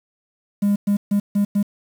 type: tone bursts at uneven times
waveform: triangle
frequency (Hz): 202.9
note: G#3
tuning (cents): -40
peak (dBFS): -12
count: 5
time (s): 0.62-0.76 / 0.87-0.97 / 1.11-1.2 / 1.35-1.45 / 1.55-1.63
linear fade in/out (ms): 10
effects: tanh soft clip ceiling -9 dBFS + 7-bit